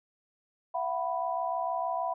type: chord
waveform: sine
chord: E suspended second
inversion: none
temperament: equal with one note detuned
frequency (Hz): 673.5 / 740 / 987.8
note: E5 / F#5 / B5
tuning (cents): +37 / 0 / 0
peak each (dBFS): -33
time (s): 0.74-2.14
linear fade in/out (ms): 10
effects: none